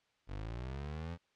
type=linear sweep; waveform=25% pulse; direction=up; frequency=46.25 to 87.31 Hz; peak=-36 dBFS; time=0.27-1.18 s; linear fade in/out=50 ms; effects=white hiss -75 dBFS RMS until 1.35 s + low-pass 4000 Hz 12 dB/octave